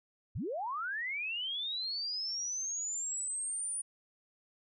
sine linear sweep, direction up, 62.1 to 9550 Hz, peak -34 dBFS, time 0.35-3.82 s, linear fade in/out 10 ms, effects none

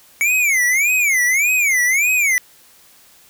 square tone with vibrato, 2217 Hz, C#7, in tune, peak -14 dBFS, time 0.21-2.38 s, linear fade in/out 0 ms, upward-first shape sine, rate 1.7 Hz, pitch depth 230 cents each way, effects white hiss -49 dBFS RMS until 3.29 s

